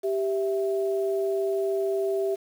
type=tone pair together; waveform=sine; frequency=391.7 / 658.8 Hz; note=G4 / E5; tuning=-1 / -1 cents; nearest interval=major sixth; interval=900 cents; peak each=-24 / -30 dBFS; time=0.03-2.36 s; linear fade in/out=20 ms; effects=8-bit